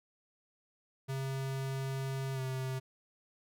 square tone with pitch glide, 134.4 to 131.03 Hz, C3 to C3, +47 to +3 cents, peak -35 dBFS, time 1.08-2.8 s, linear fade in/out 20 ms, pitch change -44 cents, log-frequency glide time 2.34-2.4 s, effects none

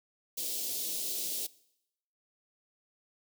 white band-stop noise, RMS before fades -35 dBFS, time 0.37-1.47 s, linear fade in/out 10 ms, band 540 to 3300 Hz, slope 24 dB/octave, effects noise-tail reverb RT60 0.8 s tail -21 dB re dry + high-pass 300 Hz 12 dB/octave

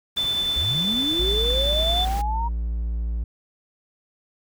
pink noise, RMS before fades -36 dBFS, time 0.16-2.22 s, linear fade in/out 10 ms
sine tone with tremolo, 3520 Hz, A7, in tune, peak -20 dBFS, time 0.17-2.05 s, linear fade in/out 2 ms, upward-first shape sine, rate 10 Hz, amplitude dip 25%
sine linear sweep, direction up, 50.7 to 951 Hz, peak -25 dBFS, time 0.55-2.49 s, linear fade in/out 20 ms
triangle tone, 57 Hz, A#1, 38 cents flat, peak -21 dBFS, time 1.19-3.24 s, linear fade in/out 5 ms
effects none

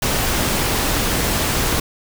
pink noise, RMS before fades -19 dBFS, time 0.02-1.8 s, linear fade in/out 5 ms, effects none

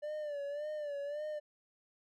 triangle tone with vibrato, 587.3 Hz, D5, in tune, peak -35 dBFS, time 0.02-1.4 s, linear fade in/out 20 ms, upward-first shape sine, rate 1.8 Hz, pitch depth 70 cents each way, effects none

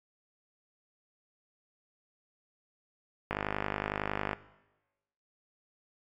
click train, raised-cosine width 0.5 ms, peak -15 dBFS, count 53, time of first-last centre 3.31-4.332 s, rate 50.9 Hz, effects noise-tail reverb RT60 1.0 s tail -17 dB re dry + MP3 64 kbps

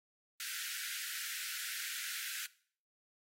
pink high-pass noise, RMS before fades -42 dBFS, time 0.4-2.46 s, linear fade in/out 0 ms, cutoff 1400 Hz, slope 96 dB/octave, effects noise-tail reverb RT60 0.5 s tail -19 dB re dry + AAC 48 kbps

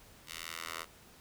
10% pulse tone with high-pass filter sweep, 82.41 Hz, E2, in tune, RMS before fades -43 dBFS, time 0.26-0.86 s, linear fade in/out 50 ms, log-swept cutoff 2700 to 1000 Hz, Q 0.94, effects pink hiss -58 dBFS RMS until 1.2 s

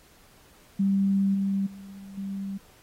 sine tone with level steps, 196 Hz, G3, in tune, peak -20 / -23 / -40 / -30 dBFS, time 0.79-2.58 s, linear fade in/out 10 ms, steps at 1.34 / 1.66 / 2.17 s, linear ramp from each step 10 ms, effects pink hiss -57 dBFS RMS until 2.82 s + AAC 48 kbps

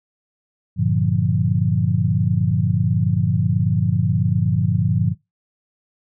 sine chord, G minor seventh, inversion none, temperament equal, 98 / 116.54 / 146.83 / 174.61 Hz, G2 / Bb2 / D3 / F3, 0 / 0 / 0 / 0 cents, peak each -21 dBFS, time 0.76-5.15 s, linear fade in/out 50 ms, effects noise-tail reverb RT60 0.2 s tail -21 dB re dry

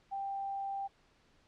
sine tone, 788 Hz, G5, 9 cents sharp, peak -35 dBFS, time 0.11-0.88 s, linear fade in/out 20 ms, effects pink hiss -68 dBFS RMS until 1.47 s + low-pass 5000 Hz 12 dB/octave

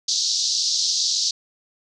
pink band-pass noise, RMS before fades -22 dBFS, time 0.08-1.31 s, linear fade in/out 5 ms, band 4000 to 6300 Hz, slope 48 dB/octave, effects none

